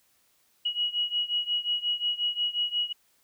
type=beating tone pair; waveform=sine; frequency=2907 / 2912.6 Hz; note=F#7 / F#7; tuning=-31 / -28 cents; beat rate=5.6 Hz; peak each=-28 / -30 dBFS; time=0.65-2.93 s; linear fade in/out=10 ms; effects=white hiss -67 dBFS RMS until 3.23 s